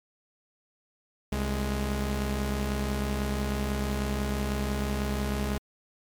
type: tone pair together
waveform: sawtooth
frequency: 66.1 / 208.3 Hz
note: C2 / G#3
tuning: +18 / +5 cents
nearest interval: octave + minor sixth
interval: 1987 cents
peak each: -25 / -27 dBFS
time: 1.32-5.58 s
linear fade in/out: 5 ms
effects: MP3 96 kbps